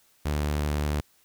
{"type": "tone", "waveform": "sawtooth", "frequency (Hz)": 74.1, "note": "D2", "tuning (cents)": 16, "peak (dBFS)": -21, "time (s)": [0.25, 1.01], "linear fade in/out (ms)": 10, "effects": ["white hiss -63 dBFS RMS until 1.24 s"]}